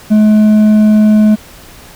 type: tone with hard clipping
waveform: triangle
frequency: 213.4 Hz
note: G#3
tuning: 47 cents sharp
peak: -5 dBFS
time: 0.1-1.36 s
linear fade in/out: 20 ms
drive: 7 dB
effects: pink hiss -36 dBFS RMS until 1.95 s